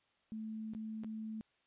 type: tone with dropouts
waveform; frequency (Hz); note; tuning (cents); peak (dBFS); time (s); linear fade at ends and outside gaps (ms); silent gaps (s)
sine; 218.9; A3; -9; -40; 0.32-1.41; 0; 0.736-0.749 / 1.036-1.045
effects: white hiss -75 dBFS RMS until 1.66 s + resampled to 8000 Hz